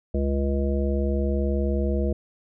harmonic tone, 69.3 Hz, C#2, in tune, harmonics 1 / 3 / 5 / 7 / 9, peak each -23 / -28 / -30 / -31 / -33 dBFS, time 0.14-2.13 s, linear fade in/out 5 ms, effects none

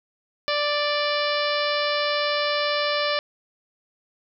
harmonic tone, 587.3 Hz, D5, in tune, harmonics 1 / 2 / 3 / 4 / 5 / 6 / 7 / 8 / 9, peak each -25 / -28 / -30 / -31 / -32 / -33 / -33 / -34 / -35 dBFS, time 0.48-3.19 s, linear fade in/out 0 ms, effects none

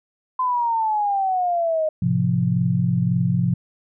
sine exponential sweep, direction down, 1029 to 617 Hz, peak -18 dBFS, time 0.39-1.89 s, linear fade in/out 5 ms
sine chord, F major, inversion first, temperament just, 109.13 / 130.96 / 174.61 Hz, A2 / C3 / F3, -14 / +2 / 0 cents, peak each -24 / -21 / -20 dBFS, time 2.02-3.54 s, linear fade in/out 5 ms
effects none

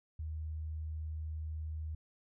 sine tone, 78.2 Hz, D#2, 9 cents sharp, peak -37 dBFS, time 0.19-1.95 s, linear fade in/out 5 ms, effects none

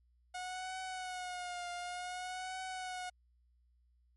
sawtooth tone with vibrato, 727 Hz, F#5, 31 cents flat, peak -36 dBFS, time 0.34-3.1 s, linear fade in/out 10 ms, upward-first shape triangle, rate 0.55 Hz, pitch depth 59 cents each way, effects added 60 Hz sine -67 dBFS peak until 4.16 s + MP3 48 kbps

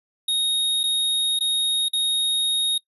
square tone with dropouts, 3735 Hz, A#7, 3 cents sharp, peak -20 dBFS, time 0.28-2.78 s, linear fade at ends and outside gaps 5 ms, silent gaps 0.833-0.837 / 1.39-1.407 / 1.885-1.932 s, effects noise-tail reverb RT60 0.1 s tail -23 dB re dry + resampled to 32000 Hz

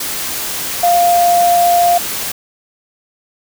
sine tone in noise, 698.5 Hz, F5, in tune, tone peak -8 dBFS, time 0.83-1.98 s, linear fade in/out 5 ms, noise white, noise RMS -21 dBFS, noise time 0-2.32 s, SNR +10 dB, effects none

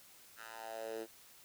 10% pulse tone with high-pass filter sweep, 112.2 Hz, A2, 34 cents sharp, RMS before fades -45 dBFS, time 0.36-1.07 s, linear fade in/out 50 ms, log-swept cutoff 1400 to 350 Hz, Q 3.8, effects white hiss -60 dBFS RMS until 1.44 s

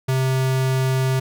square tone, 131.3 Hz, C3, 6 cents sharp, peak -18 dBFS, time 0.08-1.2 s, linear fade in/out 10 ms, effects none

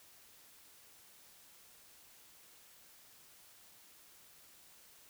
silence, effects white hiss -61 dBFS RMS until 5.09 s

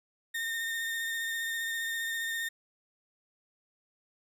35% pulse tone with vibrato, 1828 Hz, A#6, 34 cents flat, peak -30 dBFS, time 0.34-2.49 s, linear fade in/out 10 ms, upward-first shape triangle, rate 15 Hz, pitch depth 21 cents each way, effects none

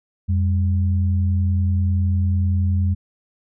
sine tone pair together, 89 / 199.67 Hz, F2 / G3, +33 / +32 cents, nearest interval octave + major second, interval 1399 cents, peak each -16 / -26 dBFS, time 0.28-2.95 s, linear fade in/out 20 ms, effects none

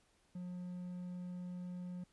triangle tone, 179.2 Hz, F3, 45 cents sharp, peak -40 dBFS, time 0.35-2.04 s, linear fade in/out 5 ms, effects pink hiss -73 dBFS RMS until 2.12 s + resampled to 24000 Hz

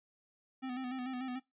square tone with vibrato, 255.3 Hz, C4, 42 cents flat, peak -38 dBFS, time 0.62-1.4 s, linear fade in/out 20 ms, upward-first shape square, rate 6.8 Hz, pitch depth 45 cents each way, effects noise-tail reverb RT60 0.2 s tail -21 dB re dry + resampled to 8000 Hz

